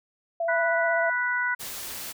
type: tone with vibrato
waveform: sine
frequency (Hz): 670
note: E5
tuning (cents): +28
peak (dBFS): -24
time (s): 0.4-1.1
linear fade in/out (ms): 5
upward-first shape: triangle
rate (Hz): 16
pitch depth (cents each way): 24
type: harmonic tone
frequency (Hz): 492.6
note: B4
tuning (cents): -5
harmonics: 2 / 3 / 4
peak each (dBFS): -31 / -25 / -30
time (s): 0.48-1.55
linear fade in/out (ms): 10
type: noise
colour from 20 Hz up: white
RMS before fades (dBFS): -36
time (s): 1.59-2.13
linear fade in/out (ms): 20
effects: none